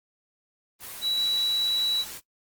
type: tone in noise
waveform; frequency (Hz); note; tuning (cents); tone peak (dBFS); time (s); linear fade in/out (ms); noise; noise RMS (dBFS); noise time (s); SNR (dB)
sine; 3920; B7; -14; -23; 1.01-2.05; 50; white; -39; 0.79-2.21; +13
effects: noise-tail reverb RT60 0.1 s tail -17 dB re dry + Opus 24 kbps